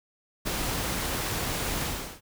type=noise with ADSR envelope; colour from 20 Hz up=pink; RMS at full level=-27 dBFS; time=0.45-2.21 s; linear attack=25 ms; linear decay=3 ms; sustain=-3 dB; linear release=370 ms; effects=none